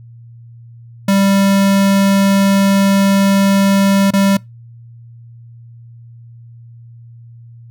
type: tone with dropouts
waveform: square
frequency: 196.6 Hz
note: G3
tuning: 5 cents sharp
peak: -10 dBFS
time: 1.08-4.37 s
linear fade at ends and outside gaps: 5 ms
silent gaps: 4.107-4.135 s
effects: noise-tail reverb RT60 0.2 s tail -24 dB re dry + added 117 Hz sine -35 dBFS peak until 7.7 s